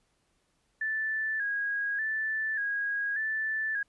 sine tone with vibrato, 1700 Hz, G#6, 40 cents sharp, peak -28 dBFS, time 0.81-3.83 s, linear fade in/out 5 ms, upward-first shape square, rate 0.85 Hz, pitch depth 58 cents each way, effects pink hiss -73 dBFS RMS until 3.88 s + resampled to 24000 Hz

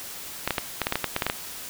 clicks, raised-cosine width 0.3 ms, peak -7 dBFS, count 12, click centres 0.476 / 0.507 / 0.582 / 0.817 / 0.869 / 0.924 / 0.956 / 1.043 / 1.164 / 1.222 / 1.266 / 1.299 s, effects white hiss -38 dBFS RMS until 1.69 s

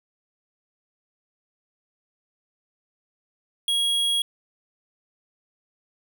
square tone, 3300 Hz, G#7, 12 cents flat, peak -21 dBFS, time 3.68-4.22 s, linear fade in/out 2 ms, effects 8-bit

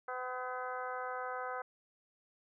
harmonic tone with a mistuned harmonic, 253.1 Hz, B3, 43 cents sharp, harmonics 2 / 3 / 4 / 5 / 6 / 7 / 8, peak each -43 / -43 / -45 / -43 / -45 / -58 / -56 dBFS, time 0.08-1.62 s, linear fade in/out 5 ms, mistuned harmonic 7, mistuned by -77 cents, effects none

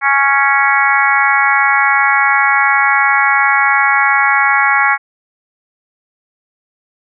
harmonic tone, 277.2 Hz, C#4, in tune, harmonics 3 / 4 / 5 / 6 / 7 / 8, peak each -16 / -16 / -16 / -16 / -16 / -16 dBFS, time 0.01-4.98 s, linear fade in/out 50 ms, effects none

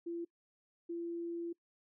sine tone bursts at uneven times, 340 Hz, F4, 46 cents flat, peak -37 dBFS, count 2, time 0.06-0.25 / 0.89-1.53 s, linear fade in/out 10 ms, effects noise-tail reverb RT60 0.1 s tail -24 dB re dry

